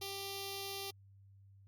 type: tone with notch filter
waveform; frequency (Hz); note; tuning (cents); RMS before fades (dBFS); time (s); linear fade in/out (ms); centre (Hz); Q
5% pulse; 394.1; G4; +9; -43; 0.01-0.91; 10; 1600; 0.61
effects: added 98 Hz sine -58 dBFS peak until 1.67 s + Opus 48 kbps